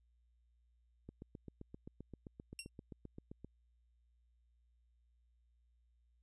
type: click train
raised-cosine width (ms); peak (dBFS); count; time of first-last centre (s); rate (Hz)
3; -36; 19; 1.09-3.446; 7.64
type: tone with exponential decay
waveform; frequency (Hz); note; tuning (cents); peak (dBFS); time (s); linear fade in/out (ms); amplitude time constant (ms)
15% pulse; 2744; F7; -31; -33; 2.59-2.69; 1; 20
effects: added 59 Hz sine -70 dBFS peak until 6.22 s + resampled to 24000 Hz